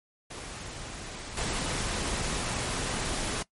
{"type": "noise with level steps", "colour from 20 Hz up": "pink", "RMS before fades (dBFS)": [-40, -31], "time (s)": [0.3, 3.43], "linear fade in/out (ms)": 10, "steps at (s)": 1.37, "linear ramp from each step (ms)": 2, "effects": ["noise-tail reverb RT60 0.1 s tail -20 dB re dry", "MP3 48 kbps"]}